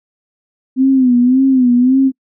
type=tone with vibrato; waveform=sine; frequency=255.3 Hz; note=C4; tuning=42 cents flat; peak=-7 dBFS; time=0.76-2.12 s; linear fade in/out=50 ms; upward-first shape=sine; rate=1.8 Hz; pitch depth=90 cents each way; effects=noise-tail reverb RT60 0.1 s tail -26 dB re dry